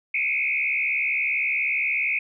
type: tone with frequency modulation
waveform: sine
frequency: 2349 Hz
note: D7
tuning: in tune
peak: -21 dBFS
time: 0.14-2.19 s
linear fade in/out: 5 ms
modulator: 68.5 Hz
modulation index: 3
effects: none